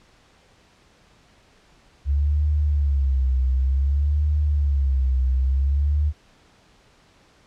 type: tone with vibrato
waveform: sine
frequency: 69.3 Hz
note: C#2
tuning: in tune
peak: -17 dBFS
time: 2.05-6.13 s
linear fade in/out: 50 ms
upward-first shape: sine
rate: 0.55 Hz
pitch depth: 130 cents each way
effects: pink hiss -56 dBFS RMS until 7.46 s + low-pass 6000 Hz 12 dB/octave